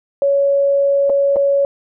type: tone with dropouts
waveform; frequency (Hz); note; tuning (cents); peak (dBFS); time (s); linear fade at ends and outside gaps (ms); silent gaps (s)
sine; 559; C#5; +14; -11; 0.22-1.65; 1; 1.096-1.1 / 1.36-1.366
effects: none